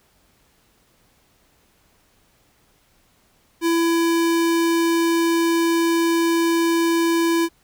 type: tone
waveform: square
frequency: 334.1 Hz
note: E4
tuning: 23 cents sharp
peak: -17 dBFS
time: 3.61-7.49 s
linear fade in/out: 50 ms
effects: pink hiss -60 dBFS RMS until 7.63 s